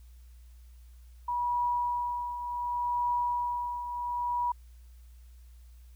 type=tone with tremolo; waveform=sine; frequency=969 Hz; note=B5; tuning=33 cents flat; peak=-25 dBFS; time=1.28-4.52 s; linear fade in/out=5 ms; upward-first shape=triangle; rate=0.68 Hz; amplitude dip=65%; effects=added 60 Hz sine -49 dBFS peak until 5.95 s + white hiss -68 dBFS RMS until 5.95 s